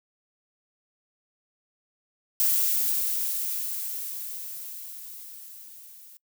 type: noise with level ramp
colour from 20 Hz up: violet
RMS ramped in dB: -22 to -49 dBFS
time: 2.4-6.17 s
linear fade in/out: 0 ms
effects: noise-tail reverb RT60 0.1 s tail -24 dB re dry